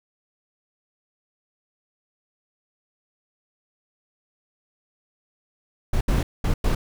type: noise bursts at uneven times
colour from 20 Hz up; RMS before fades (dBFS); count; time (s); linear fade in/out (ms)
brown; -20; 4; 5.93-6.01 / 6.08-6.23 / 6.44-6.54 / 6.64-6.75; 5
effects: none